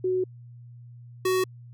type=tone pair in turn; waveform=sine / square; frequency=370 / 372.6 Hz; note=F#4 / F#4; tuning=0 / +12 cents; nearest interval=unison; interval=12 cents; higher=second; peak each=-22 dBFS; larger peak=neither; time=0.04-0.24 / 1.25-1.44 s; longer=first; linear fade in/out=5 ms; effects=added 120 Hz sine -43 dBFS peak until 1.73 s